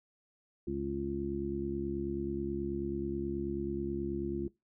harmonic tone, 69.3 Hz, C#2, in tune, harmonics 1 / 2 / 3 / 4 / 5, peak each -43 / -43 / -39 / -42 / -35 dBFS, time 0.67-4.48 s, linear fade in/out 5 ms, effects noise-tail reverb RT60 0.2 s tail -20 dB re dry

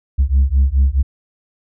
sine beating tone pair, 65.41 / 70.11 Hz, C2 / C#2, 0 / +20 cents, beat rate 4.7 Hz, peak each -12 dBFS, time 0.18-1.03 s, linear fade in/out 20 ms, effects tanh soft clip ceiling -7 dBFS

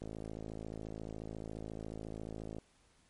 click train, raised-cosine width 2 ms, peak -30 dBFS, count 140, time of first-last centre 0.02-2.585 s, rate 54.2 Hz, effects pink hiss -69 dBFS RMS until 3.09 s + MP3 48 kbps

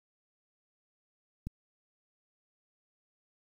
click, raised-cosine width 5 ms, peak -24 dBFS, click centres 1.47 s, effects 9-bit

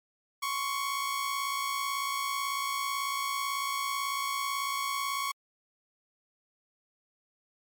sawtooth tone pair together, 1057.9 / 1116 Hz, C6 / C#6, +19 / +11 cents, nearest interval minor second, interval 92 cents, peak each -33 / -27 dBFS, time 0.42-5.32 s, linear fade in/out 10 ms, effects MP3 96 kbps

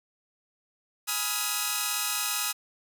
5% pulse chord, F half-diminished seventh, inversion first, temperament equal with one note detuned, 830.6 / 987.8 / 1264.8 / 1396.9 Hz, Ab5 / Cb6 / Eb6 / F6, 0 / 0 / +28 / 0 cents, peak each -23 / -24 / -18 / -22 dBFS, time 1.07-2.53 s, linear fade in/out 20 ms, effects none

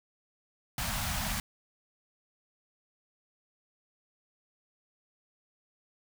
pink band-stop noise, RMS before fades -33 dBFS, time 0.78-1.4 s, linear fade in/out 2 ms, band 240 to 630 Hz, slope 48 dB/octave, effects none

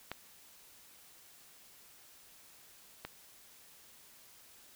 clicks, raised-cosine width 0.3 ms, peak -22 / -24 dBFS, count 2, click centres 0.116 / 3.05 s, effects white hiss -59 dBFS RMS until 4.75 s

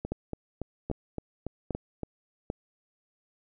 two click trains, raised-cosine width 2 ms, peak -20 / -17 dBFS, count 8 / 4, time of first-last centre 0.05-2.033 / 0.12-2.501 s, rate 3.53 / 1.26 Hz, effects none

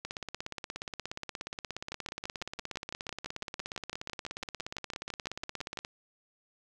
two click trains, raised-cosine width 0.2 ms, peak -20 / -20 dBFS, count 99 / 24, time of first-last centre 0.05-5.849 / 1.92-5.773 s, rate 16.9 / 5.97 Hz, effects none

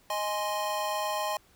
square chord, Ab major, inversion second, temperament equal, 622.3 / 830.6 / 1046.5 Hz, Eb5 / Ab5 / C6, 0 / 0 / 0 cents, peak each -34 dBFS, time 0.1-1.37 s, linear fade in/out 2 ms, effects pink hiss -62 dBFS RMS until 1.55 s

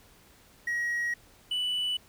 triangle tone pair in turn, 1900 / 2971 Hz, A#6 / F#7, +33 / +6 cents, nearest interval minor sixth, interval 773 cents, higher second, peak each -25 dBFS, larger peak neither, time 0.67-1.14 / 1.51-1.97 s, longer first, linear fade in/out 5 ms, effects tanh soft clip ceiling -21 dBFS + pink hiss -58 dBFS RMS until 2.08 s

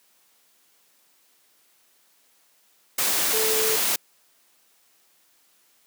sine tone in noise, 439.6 Hz, A4, 2 cents flat, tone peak -25 dBFS, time 3.33-3.76 s, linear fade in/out 5 ms, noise white, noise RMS -23 dBFS, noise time 2.98-3.96 s, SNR -5 dB, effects white hiss -62 dBFS RMS until 5.86 s + high-pass 200 Hz 12 dB/octave

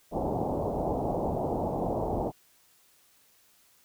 white low-pass noise, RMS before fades -30 dBFS, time 0.11-2.32 s, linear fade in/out 50 ms, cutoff 840 Hz, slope 48 dB/octave, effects white hiss -63 dBFS RMS until 3.84 s

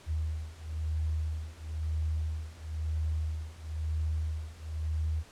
sine beating tone pair, 77.78 / 78.78 Hz, D#2 / D#2, 0 / +22 cents, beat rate 1 Hz, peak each -34 / -33 dBFS, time 0.06-5.24 s, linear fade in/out 50 ms, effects pink hiss -55 dBFS RMS until 5.31 s + low-pass 9000 Hz 12 dB/octave

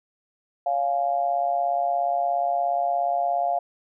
sine tone with amplitude modulation, 700 Hz, F5, 4 cents sharp, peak -17 dBFS, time 0.66-3.59 s, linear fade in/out 5 ms, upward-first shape sine, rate 137 Hz, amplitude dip 80%, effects none

